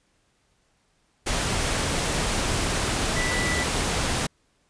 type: tone in noise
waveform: sine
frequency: 1975.5 Hz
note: B6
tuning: in tune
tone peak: -27 dBFS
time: 3.16-3.64 s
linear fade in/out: 10 ms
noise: pink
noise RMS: -25 dBFS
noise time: 1.26-4.27 s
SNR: -5 dB
effects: pink hiss -67 dBFS RMS until 4.69 s + resampled to 22050 Hz